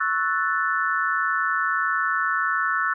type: chord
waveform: sine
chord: F# minor seventh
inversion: second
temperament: equal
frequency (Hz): 1108.7 / 1318.5 / 1480 / 1760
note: C#6 / E6 / F#6 / A6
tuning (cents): 0 / 0 / 0 / 0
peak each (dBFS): -28 / -25 / -25 / -27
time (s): 0-2.94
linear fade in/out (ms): 10
effects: none